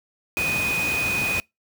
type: tone in noise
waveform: sine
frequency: 2489 Hz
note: D#7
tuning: in tune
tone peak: -22 dBFS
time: 0.37-1.4 s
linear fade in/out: 0 ms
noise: pink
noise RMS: -29 dBFS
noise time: 0.37-1.4 s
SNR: +4 dB
effects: noise-tail reverb RT60 0.2 s tail -26 dB re dry + high-pass 80 Hz 12 dB/octave